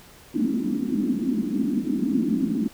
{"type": "band-pass noise", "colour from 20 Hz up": "pink", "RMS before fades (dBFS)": -24, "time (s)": [0.34, 2.68], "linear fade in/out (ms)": 5, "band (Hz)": [210, 300], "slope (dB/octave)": 48, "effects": ["pink hiss -49 dBFS RMS until 2.73 s"]}